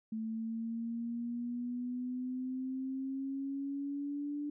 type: exponential sweep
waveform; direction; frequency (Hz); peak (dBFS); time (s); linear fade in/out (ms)
sine; up; 220 to 293.7; -35; 0.12-4.5; 5
effects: none